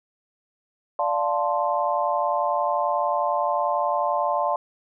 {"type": "chord", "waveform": "sine", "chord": "D minor seventh", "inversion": "none", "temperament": "equal", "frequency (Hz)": [587.3, 698.5, 880, 1046.5], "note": ["D5", "F5", "A5", "C6"], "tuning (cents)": [0, 0, 0, 0], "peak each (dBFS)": -26, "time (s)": [0.99, 4.56], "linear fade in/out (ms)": 2, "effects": []}